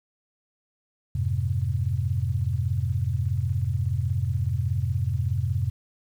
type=chord; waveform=sine; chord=F minor; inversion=none; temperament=equal with one note detuned; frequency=87.31 / 103.83 / 128.79 Hz; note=F2 / Ab2 / C3; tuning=0 / 0 / -27 cents; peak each=-27 dBFS; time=1.15-5.7 s; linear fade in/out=5 ms; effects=9-bit